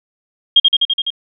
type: tone with echo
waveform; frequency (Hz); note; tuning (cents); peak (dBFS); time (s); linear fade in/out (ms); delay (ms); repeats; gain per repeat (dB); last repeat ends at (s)
sine; 3232; G#7; -48; -4; 0.56-0.6; 5; 84; 6; -2; 1.104
effects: none